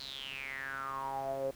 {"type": "tone with band-pass filter sweep", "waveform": "sawtooth", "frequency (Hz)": 135.7, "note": "C#3", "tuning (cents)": -36, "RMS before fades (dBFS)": -39, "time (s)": [0, 1.51], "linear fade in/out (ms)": 5, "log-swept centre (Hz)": [4300, 500], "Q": 9.7, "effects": ["pink hiss -57 dBFS RMS until 1.55 s"]}